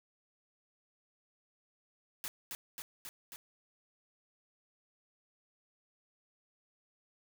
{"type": "noise with echo", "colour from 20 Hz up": "white", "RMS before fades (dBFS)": -40, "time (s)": [2.24, 2.28], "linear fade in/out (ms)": 0, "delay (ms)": 270, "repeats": 4, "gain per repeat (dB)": -2, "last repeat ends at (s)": 3.36, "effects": []}